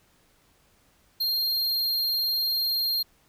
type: tone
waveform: square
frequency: 4207 Hz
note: C8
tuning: 9 cents sharp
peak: -24 dBFS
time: 1.2-3.03 s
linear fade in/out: 10 ms
effects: pink hiss -63 dBFS RMS until 3.28 s